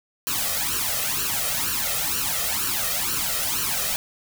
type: noise with flanger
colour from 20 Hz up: white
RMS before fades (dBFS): -25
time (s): 0.27-3.96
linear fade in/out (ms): 0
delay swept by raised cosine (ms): 0.69 to 1.61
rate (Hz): 2.1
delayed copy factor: +0.8
effects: none